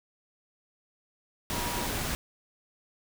sine tone in noise, 960 Hz, B5, 49 cents flat, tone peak -37 dBFS, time 1.53-1.86 s, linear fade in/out 0 ms, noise pink, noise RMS -32 dBFS, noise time 1.5-2.15 s, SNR -8 dB, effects none

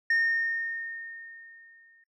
sine tone with exponential decay, 1833 Hz, A#6, 30 cents flat, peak -18 dBFS, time 0.1-2.04 s, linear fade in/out 5 ms, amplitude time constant 420 ms, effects noise-tail reverb RT60 0.1 s tail -25 dB re dry + tanh soft clip ceiling -20 dBFS

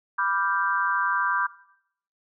sine chord, G dominant seventh, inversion first, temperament equal, 987.8 / 1174.7 / 1396.9 / 1568 Hz, B5 / D6 / F6 / G6, 0 / 0 / 0 / 0 cents, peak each -28 / -26 / -31 / -26 dBFS, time 0.18-1.47 s, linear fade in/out 10 ms, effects noise-tail reverb RT60 0.7 s tail -18 dB re dry

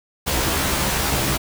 pink noise with comb filter, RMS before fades -21 dBFS, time 0.26-1.38 s, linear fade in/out 20 ms, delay 15 ms, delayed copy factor +0.95, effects none

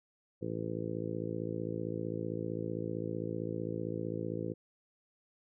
harmonic tone, 55.5 Hz, A1, 16 cents sharp, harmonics 2 / 3 / 4 / 5 / 6 / 7 / 8 / 9, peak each -42 / -41 / -45 / -44 / -41 / -44 / -43 / -43 dBFS, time 0.41-4.54 s, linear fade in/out 20 ms, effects none

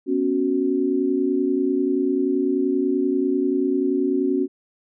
sine chord, B suspended second, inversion none, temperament equal, 246.9 / 277.2 / 370 Hz, B3 / C#4 / F#4, 0 / 0 / 0 cents, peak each -26 / -21 / -22 dBFS, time 0.06-4.48 s, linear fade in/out 50 ms, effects none

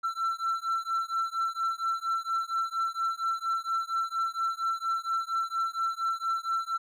triangle beating tone pair, 1341 / 1345.3 Hz, E6 / E6, +29 / +35 cents, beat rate 4.3 Hz, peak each -29 dBFS, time 0.03-6.78 s, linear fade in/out 20 ms, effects none

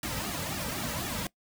pink noise with flanger, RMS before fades -34 dBFS, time 0.03-1.27 s, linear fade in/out 2 ms, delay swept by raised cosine 1.9 to 2.84 ms, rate 3.9 Hz, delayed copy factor -1, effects noise-tail reverb RT60 0.1 s tail -21 dB re dry

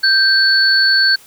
sine tone pair together, 1568 / 4435 Hz, G6 / C#8, 0 / 0 cents, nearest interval octave + tritone, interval 1800 cents, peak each -12 dBFS, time 0.03-1.16 s, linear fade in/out 10 ms, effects white hiss -44 dBFS RMS until 1.26 s

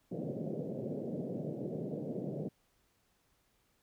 pink band-pass noise, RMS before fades -39 dBFS, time 0.11-2.49 s, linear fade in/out 10 ms, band 130 to 600 Hz, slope 48 dB/octave, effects pink hiss -74 dBFS RMS until 3.82 s

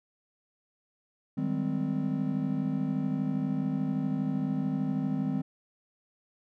triangle chord, Ab major seventh, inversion second, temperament just, 155.74 / 194.67 / 207.7 / 259.6 Hz, Eb3 / G3 / Ab3 / C4, +2 / -12 / 0 / -13 cents, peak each -31 / -32 / -33 / -29 dBFS, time 1.37-5.42 s, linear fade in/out 10 ms, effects none

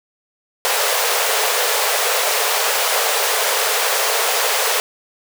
pink high-pass noise, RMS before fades -18 dBFS, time 0.65-4.8 s, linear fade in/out 0 ms, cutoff 420 Hz, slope 96 dB/octave, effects none

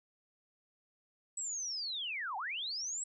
sine linear two-way sweep, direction down then up, 7920 to 729 to 7920 Hz, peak -36 dBFS, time 1.37-3.04 s, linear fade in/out 5 ms, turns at 2.37 s, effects none

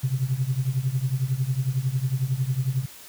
sine tone with tremolo, 130.81 Hz, C3, in tune, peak -17 dBFS, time 0.03-2.86 s, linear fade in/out 10 ms, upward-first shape triangle, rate 11 Hz, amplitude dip 95%, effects tanh soft clip ceiling -14 dBFS + white hiss -45 dBFS RMS until 3.08 s

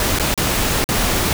pink noise with dropouts, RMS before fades -18 dBFS, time 0-1.33 s, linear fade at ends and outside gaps 1 ms, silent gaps 0.188-0.197 / 0.341-0.376 / 0.842-0.889 s, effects none

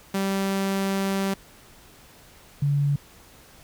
sawtooth / sine tone pair in turn, 194.8 / 142.89 Hz, G3 / D3, -11 / -47 cents, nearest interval perfect fourth, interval 536 cents, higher first, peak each -19 dBFS, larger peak neither, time 0.14-1.34 / 2.62-2.96 s, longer first, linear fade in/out 5 ms, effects pink hiss -51 dBFS RMS until 3.63 s

